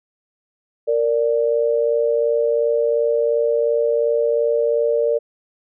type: tone pair together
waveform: sine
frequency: 463.5 / 586.3 Hz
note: A#4 / D5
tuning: -10 / -3 cents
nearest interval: major third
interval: 407 cents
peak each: -17 / -19 dBFS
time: 0.87-5.19 s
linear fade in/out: 20 ms
effects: none